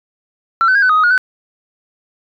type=tone with pitch steps; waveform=sine; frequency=1348 / 1518 / 1626 / 1507 / 1249 / 1256 / 1439 / 1510 Hz; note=E6 / F#6 / G#6 / F#6 / D#6 / D#6 / F#6 / F#6; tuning=+38 / +44 / -37 / +31 / +6 / +16 / -49 / +35 cents; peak=-7 dBFS; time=0.61-1.178 s; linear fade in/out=0 ms; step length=71 ms; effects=tanh soft clip ceiling -6 dBFS